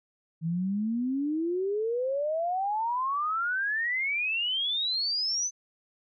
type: exponential sweep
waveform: sine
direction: up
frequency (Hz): 158.6 to 6200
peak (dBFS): -26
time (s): 0.41-5.51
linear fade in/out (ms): 50
effects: none